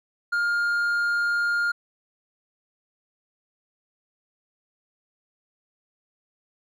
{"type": "tone with hard clipping", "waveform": "sine", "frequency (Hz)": 1411, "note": "F6", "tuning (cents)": 17, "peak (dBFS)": -22, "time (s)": [0.32, 1.72], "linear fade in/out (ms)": 10, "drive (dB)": 3, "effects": []}